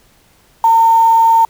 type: tone with quantisation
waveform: sine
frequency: 909 Hz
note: A#5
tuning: 44 cents flat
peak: -6 dBFS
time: 0.64-1.45 s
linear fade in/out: 2 ms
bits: 5
effects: pink hiss -51 dBFS RMS until 1.49 s